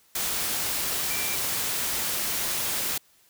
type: tone in noise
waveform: sine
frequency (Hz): 2349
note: D7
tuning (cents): 0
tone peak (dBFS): -35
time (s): 1.1-1.36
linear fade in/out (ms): 5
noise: white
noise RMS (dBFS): -28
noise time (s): 0.15-2.98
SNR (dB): -10
effects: white hiss -61 dBFS RMS until 3.29 s